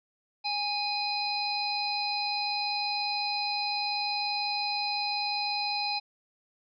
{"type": "harmonic tone with a mistuned harmonic", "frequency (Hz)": 826, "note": "G#5", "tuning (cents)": -10, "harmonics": [1, 3, 5, 6], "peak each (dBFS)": [-32, -35, -32, -37], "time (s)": [0.44, 6], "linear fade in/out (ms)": 20, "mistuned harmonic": 5, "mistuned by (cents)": -17, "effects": []}